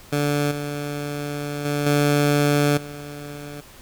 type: tone with level steps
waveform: 15% pulse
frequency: 145.5 Hz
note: D3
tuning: 16 cents flat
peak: -13 / -20 / -15 / -10 / -27 dBFS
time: 0.12-3.61 s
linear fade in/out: 10 ms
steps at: 0.51 / 1.65 / 1.86 / 2.77 s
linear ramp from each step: 5 ms
effects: pink hiss -46 dBFS RMS until 3.81 s